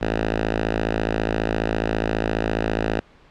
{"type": "tone with notch filter", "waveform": "5% pulse", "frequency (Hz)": 54.7, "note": "A1", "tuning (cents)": -9, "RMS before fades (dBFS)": -23, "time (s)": [0.01, 3], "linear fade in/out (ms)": 5, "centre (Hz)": 140, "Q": 1.8, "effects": ["pink hiss -52 dBFS RMS until 3.3 s", "low-pass 3000 Hz 12 dB/octave"]}